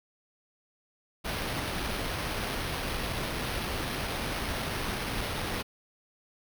pink noise with sample-and-hold, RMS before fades -33 dBFS, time 1.24-5.63 s, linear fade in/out 20 ms, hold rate 7350 Hz, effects none

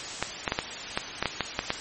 clicks, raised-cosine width 0.3 ms, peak -8 dBFS, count 10, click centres 0.226 / 0.478 / 0.521 / 0.589 / 0.975 / 1.226 / 1.257 / 1.407 / 1.591 / 1.704 s, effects white hiss -36 dBFS RMS until 1.8 s + MP3 32 kbps

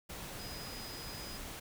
sine tone in noise, 4978 Hz, D#8, in tune, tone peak -48 dBFS, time 0.39-1.38 s, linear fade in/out 10 ms, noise pink, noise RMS -45 dBFS, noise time 0.09-1.6 s, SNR -6 dB, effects none

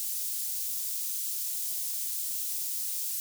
white high-pass noise, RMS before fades -33 dBFS, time 0-3.2 s, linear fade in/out 0 ms, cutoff 6300 Hz, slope 12 dB/octave, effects none

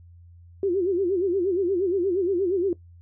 sine tone with vibrato, 370 Hz, F#4, in tune, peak -20 dBFS, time 0.63-2.73 s, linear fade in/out 2 ms, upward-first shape sine, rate 8.5 Hz, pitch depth 140 cents each way, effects noise-tail reverb RT60 0.1 s tail -17 dB re dry + added 86 Hz sine -46 dBFS peak until 3.01 s

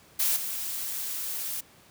blue noise with level steps, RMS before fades -25 / -33 dBFS, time 0.19-1.61 s, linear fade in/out 10 ms, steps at 0.36 s, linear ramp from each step 5 ms, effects pink hiss -56 dBFS RMS until 1.9 s + high-pass 80 Hz 12 dB/octave

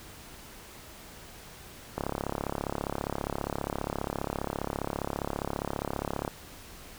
click train, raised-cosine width 1 ms, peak -16 dBFS, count 151, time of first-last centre 1.98-6.278 s, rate 34.9 Hz, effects pink hiss -48 dBFS RMS until 6.98 s

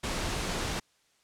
pink noise, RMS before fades -32 dBFS, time 0.03-0.8 s, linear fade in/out 10 ms, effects white hiss -68 dBFS RMS until 1.23 s + low-pass 8000 Hz 12 dB/octave

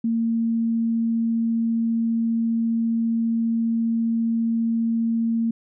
sine tone, 228.7 Hz, A#3, 33 cents flat, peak -19 dBFS, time 0.04-5.51 s, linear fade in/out 5 ms, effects none

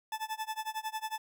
40% pulse tone with tremolo, 873 Hz, A5, 14 cents flat, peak -31 dBFS, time 0.12-1.18 s, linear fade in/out 2 ms, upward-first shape sine, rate 11 Hz, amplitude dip 95%, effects none

